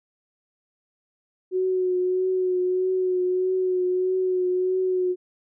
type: tone with vibrato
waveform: sine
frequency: 368.4 Hz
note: F#4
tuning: 7 cents flat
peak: -20 dBFS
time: 1.51-5.16 s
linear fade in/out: 50 ms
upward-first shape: triangle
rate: 1.6 Hz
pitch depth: 28 cents each way
effects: none